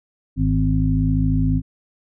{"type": "harmonic tone with a mistuned harmonic", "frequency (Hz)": 51.91, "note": "G#1", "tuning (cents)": 0, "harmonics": [1, 2, 3, 5], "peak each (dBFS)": [-21, -21, -21, -21], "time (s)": [0.36, 1.62], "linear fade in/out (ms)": 50, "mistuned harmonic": 3, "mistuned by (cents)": 26, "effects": []}